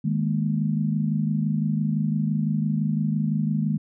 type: chord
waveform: sine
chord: D# suspended fourth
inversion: none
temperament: just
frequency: 155.56 / 207.4 / 233.3 Hz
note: D#3 / G#3 / A#3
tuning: 0 / -2 / +2 cents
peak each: -24 / -25 / -28 dBFS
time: 0.04-3.78 s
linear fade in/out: 10 ms
effects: none